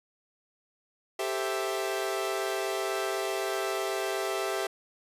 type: chord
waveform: sawtooth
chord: A minor seventh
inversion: third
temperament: equal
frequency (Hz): 392 / 440 / 523.3 / 659.3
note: G4 / A4 / C5 / E5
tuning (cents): 0 / 0 / 0 / 0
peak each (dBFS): -28 / -34 / -34 / -30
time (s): 1.19-4.67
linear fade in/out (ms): 5
effects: resampled to 32000 Hz